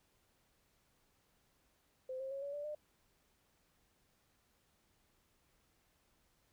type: tone with pitch steps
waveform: sine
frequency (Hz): 517 / 532.8 / 549 / 565.7 / 583 / 600.8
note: C5 / C5 / C#5 / C#5 / D5 / D5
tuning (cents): -21 / +31 / -17 / +35 / -13 / +39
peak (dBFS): -40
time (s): 2.09-2.75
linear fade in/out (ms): 5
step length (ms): 110
effects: pink hiss -75 dBFS RMS until 6.52 s